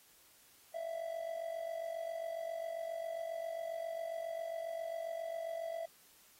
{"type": "tone with amplitude modulation", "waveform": "triangle", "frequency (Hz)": 662, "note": "E5", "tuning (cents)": 7, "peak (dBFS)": -33, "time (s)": [0.74, 5.86], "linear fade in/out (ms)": 10, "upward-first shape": "sine", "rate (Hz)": 47.4, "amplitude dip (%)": 70, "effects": ["white hiss -64 dBFS RMS until 6.39 s", "AAC 48 kbps"]}